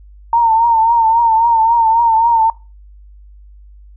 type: tone with vibrato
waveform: sine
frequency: 914 Hz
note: A#5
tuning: 34 cents flat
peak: -8 dBFS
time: 0.33-2.5 s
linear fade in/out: 2 ms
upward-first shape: triangle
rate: 3.7 Hz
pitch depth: 68 cents each way
effects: noise-tail reverb RT60 0.3 s tail -22 dB re dry + added 50 Hz sine -37 dBFS peak until 3.96 s